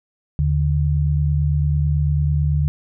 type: tone pair together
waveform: sine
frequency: 77.78 / 146.83 Hz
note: D#2 / D3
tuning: 0 / 0 cents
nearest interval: major seventh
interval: 1100 cents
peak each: -18 dBFS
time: 0.39-2.68 s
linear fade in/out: 0 ms
effects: none